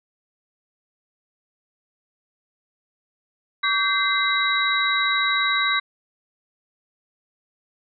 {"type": "tone cluster", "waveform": "sine", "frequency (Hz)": [1142, 1565, 2060, 3876], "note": ["D6", "G6", "C7", "B7"], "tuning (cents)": [-49, -3, -28, -33], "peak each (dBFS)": -24, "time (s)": [3.63, 5.8], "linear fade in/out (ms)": 10, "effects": []}